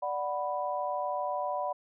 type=chord; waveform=sine; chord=B minor; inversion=first; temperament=equal; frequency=587.3 / 740 / 987.8 Hz; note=D5 / F#5 / B5; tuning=0 / 0 / 0 cents; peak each=-34 dBFS; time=0.02-1.73 s; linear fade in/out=10 ms; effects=none